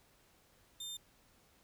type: tone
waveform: sawtooth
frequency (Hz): 3600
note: A7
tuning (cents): +39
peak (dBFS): -39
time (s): 0.8-0.97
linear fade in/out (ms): 5
effects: pink hiss -68 dBFS RMS until 1.63 s